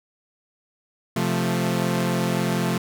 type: chord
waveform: sawtooth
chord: F major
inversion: second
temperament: equal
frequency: 130.81 / 174.61 / 220 Hz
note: C3 / F3 / A3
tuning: 0 / 0 / 0 cents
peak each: -23 / -20 / -22 dBFS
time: 1.16-2.78 s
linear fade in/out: 5 ms
effects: none